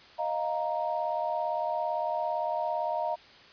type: chord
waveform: sine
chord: Eb suspended second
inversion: none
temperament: just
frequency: 622.3 / 700 / 933.4 Hz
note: Eb5 / F5 / Bb5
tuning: 0 / +4 / +2 cents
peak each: -32 dBFS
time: 0.18-3.16 s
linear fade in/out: 20 ms
effects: white hiss -53 dBFS RMS until 3.52 s + resampled to 11025 Hz